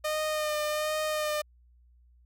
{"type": "tone with vibrato", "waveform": "sawtooth", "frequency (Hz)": 610, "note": "D#5", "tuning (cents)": -34, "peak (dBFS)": -24, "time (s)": [0.04, 1.42], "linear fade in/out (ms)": 10, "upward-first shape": "sine", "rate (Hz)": 1.3, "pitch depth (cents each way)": 22, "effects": ["added 60 Hz sine -57 dBFS peak until 2.25 s"]}